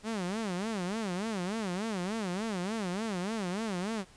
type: tone with vibrato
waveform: sawtooth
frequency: 200 Hz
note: G3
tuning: 35 cents sharp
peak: -28 dBFS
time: 0.03-4.05 s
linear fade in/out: 50 ms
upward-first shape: sine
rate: 3.4 Hz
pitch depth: 230 cents each way
effects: pink hiss -58 dBFS RMS until 4.16 s + resampled to 22050 Hz